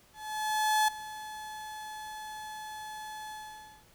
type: tone with ADSR envelope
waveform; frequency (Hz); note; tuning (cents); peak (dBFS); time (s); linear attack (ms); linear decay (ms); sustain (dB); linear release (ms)
35% pulse; 859; A5; -42; -21; 0.13-3.86; 750; 7; -17; 560
effects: pink hiss -61 dBFS RMS until 3.94 s